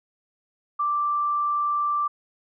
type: tone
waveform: sine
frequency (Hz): 1174.7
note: D6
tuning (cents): 0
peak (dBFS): -21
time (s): 0.79-2.08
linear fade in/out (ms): 10
effects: none